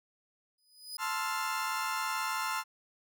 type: tone with exponential growth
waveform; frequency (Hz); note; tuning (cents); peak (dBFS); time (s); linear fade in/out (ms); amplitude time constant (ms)
sawtooth; 4983; D#8; +2; -33; 0.58-0.97; 5; 84
type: chord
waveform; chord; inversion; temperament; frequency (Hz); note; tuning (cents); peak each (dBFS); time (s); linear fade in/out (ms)
35% pulse; F major seventh; first; equal; 880 / 1046.5 / 1318.5 / 1396.9; A5 / C6 / E6 / F6; 0 / 0 / 0 / 0; -36 / -34 / -37 / -36; 0.98-2.64; 50
effects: none